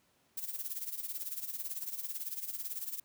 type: noise with tremolo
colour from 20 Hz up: violet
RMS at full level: -37 dBFS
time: 0.37-3 s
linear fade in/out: 5 ms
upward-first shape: sine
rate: 18 Hz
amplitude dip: 75%
effects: pink hiss -71 dBFS RMS until 3.04 s + high-pass 100 Hz 12 dB/octave

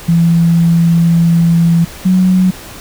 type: tone pair in turn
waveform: sine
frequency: 168 / 184.72 Hz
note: E3 / F#3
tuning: +33 / -3 cents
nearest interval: major second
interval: 164 cents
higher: second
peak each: -6 dBFS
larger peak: neither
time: 0.08-1.85 / 2.05-2.51 s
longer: first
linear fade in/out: 10 ms
effects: pink hiss -31 dBFS RMS until 2.8 s

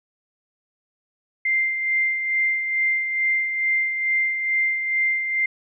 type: tone with tremolo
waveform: sine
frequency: 2093 Hz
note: C7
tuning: in tune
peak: -17 dBFS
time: 1.45-5.46 s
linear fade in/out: 5 ms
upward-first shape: sine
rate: 2.3 Hz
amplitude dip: 50%
effects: none

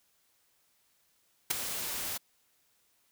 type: noise with ADSR envelope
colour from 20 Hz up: white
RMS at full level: -24 dBFS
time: 1.5-2.18 s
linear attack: 12 ms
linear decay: 5 ms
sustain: -12 dB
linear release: 13 ms
effects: white hiss -71 dBFS RMS until 3.11 s

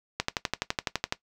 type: click train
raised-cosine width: 0.2 ms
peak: -8 dBFS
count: 12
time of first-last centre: 0.2-1.124 s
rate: 11.9 Hz
effects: noise-tail reverb RT60 0.1 s tail -17 dB re dry

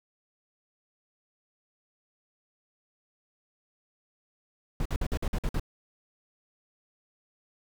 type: noise bursts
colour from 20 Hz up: brown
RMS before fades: -28 dBFS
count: 8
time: 4.8-5.597 s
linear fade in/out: 2 ms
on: 55 ms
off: 51 ms
effects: none

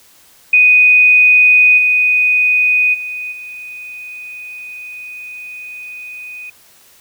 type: tone with level steps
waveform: sine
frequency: 2489 Hz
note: D#7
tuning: in tune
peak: -5 / -9 / -21 / -27 dBFS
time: 0.53-6.5 s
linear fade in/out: 5 ms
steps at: 1.77 / 2.93 / 3.31 s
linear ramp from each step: 20 ms
effects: white hiss -47 dBFS RMS until 7 s

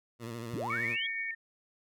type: tone with vibrato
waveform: 15% pulse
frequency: 116.54 Hz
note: A#2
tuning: in tune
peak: -32 dBFS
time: 0.19-0.97 s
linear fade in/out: 50 ms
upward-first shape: sine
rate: 13 Hz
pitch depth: 63 cents each way
type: linear sweep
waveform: sine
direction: up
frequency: 67.7 to 3380 Hz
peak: -33 dBFS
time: 0.53-1.07 s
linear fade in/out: 10 ms
type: tone with tremolo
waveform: sine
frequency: 2240 Hz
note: C#7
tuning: 18 cents sharp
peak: -33 dBFS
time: 0.7-1.31 s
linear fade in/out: 2 ms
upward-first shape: sine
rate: 8.5 Hz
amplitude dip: 30%
type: tone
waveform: sine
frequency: 1819 Hz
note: A#6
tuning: 43 cents flat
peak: -37 dBFS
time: 0.72-1.35 s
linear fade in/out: 10 ms
effects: none

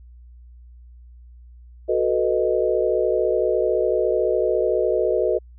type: chord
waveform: sine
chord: B dominant seventh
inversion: second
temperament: equal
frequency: 370 / 440 / 493.9 / 622.3 Hz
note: F#4 / A4 / B4 / D#5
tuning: 0 / 0 / 0 / 0 cents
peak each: -23 dBFS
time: 1.88-5.39 s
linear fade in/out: 20 ms
effects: added 60 Hz sine -42 dBFS peak until 5.58 s

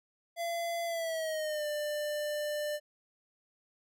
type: tone with pitch glide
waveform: square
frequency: 680 to 595.4 Hz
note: F5 to D5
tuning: -46 to +24 cents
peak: -33 dBFS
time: 0.36-2.8 s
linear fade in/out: 50 ms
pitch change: -230 cents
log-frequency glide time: 0.85-1.66 s
effects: none

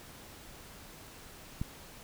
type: click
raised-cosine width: 5 ms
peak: -21 dBFS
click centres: 1.615 s
effects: pink hiss -51 dBFS RMS until 2.03 s

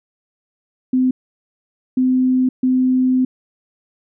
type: tone bursts at uneven times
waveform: sine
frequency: 256.3 Hz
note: C4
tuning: 36 cents flat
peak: -12 dBFS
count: 3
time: 0.93-1.11 / 1.97-2.49 / 2.63-3.25 s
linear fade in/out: 5 ms
effects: none

